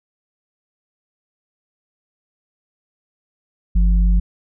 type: tone pair together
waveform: sine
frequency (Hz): 49 / 174.61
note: G1 / F3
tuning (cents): 0 / 0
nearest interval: octave + minor seventh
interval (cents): 2200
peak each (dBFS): -11 / -23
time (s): 3.75-4.2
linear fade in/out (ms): 10
effects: none